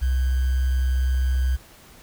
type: tone with sample-and-hold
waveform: sine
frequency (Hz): 64.4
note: C2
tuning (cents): -27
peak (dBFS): -18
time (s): 0.01-1.57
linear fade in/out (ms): 20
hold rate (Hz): 1575
effects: pink hiss -49 dBFS RMS until 2.02 s